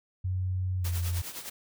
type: tone with pitch glide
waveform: sine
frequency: 92.5 to 87.31 Hz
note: F#2 to F2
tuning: 0 to 0 cents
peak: -27 dBFS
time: 0.24-1.22 s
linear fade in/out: 10 ms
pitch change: -100 cents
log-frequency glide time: 0.79-0.87 s
type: noise with tremolo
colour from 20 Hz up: white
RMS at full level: -37 dBFS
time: 0.84-1.5 s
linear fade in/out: 10 ms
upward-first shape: triangle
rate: 9.7 Hz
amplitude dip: 75%
effects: none